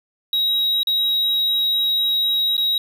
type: tone with dropouts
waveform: triangle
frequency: 3826 Hz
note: A#7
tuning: 44 cents sharp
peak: -15 dBFS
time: 0.33-2.78 s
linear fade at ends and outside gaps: 2 ms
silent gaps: 0.832-0.871 / 2.568-2.578 s
effects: none